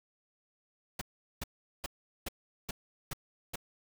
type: noise bursts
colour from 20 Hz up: pink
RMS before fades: -37 dBFS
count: 7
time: 0.99-3.558 s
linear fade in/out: 5 ms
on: 24 ms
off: 400 ms
effects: none